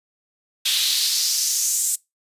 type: noise with high-pass filter sweep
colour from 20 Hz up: pink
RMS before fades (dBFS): -21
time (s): 0.65-1.96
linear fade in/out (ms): 10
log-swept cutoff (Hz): 3300 to 8000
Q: 2.9
effects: noise-tail reverb RT60 0.2 s tail -23 dB re dry + resampled to 32000 Hz